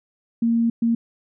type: tone bursts at uneven times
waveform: sine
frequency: 231.4 Hz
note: A#3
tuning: 13 cents flat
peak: -16 dBFS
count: 2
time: 0.42-0.7 / 0.82-0.95 s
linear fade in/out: 5 ms
effects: none